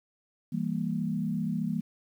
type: chord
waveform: sine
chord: E diminished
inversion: none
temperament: equal with one note detuned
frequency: 164.81 / 198.62 / 233.1 Hz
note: E3 / G3 / Bb3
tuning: 0 / +23 / 0 cents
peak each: -32 dBFS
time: 0.52-1.81 s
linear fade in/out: 10 ms
effects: 10-bit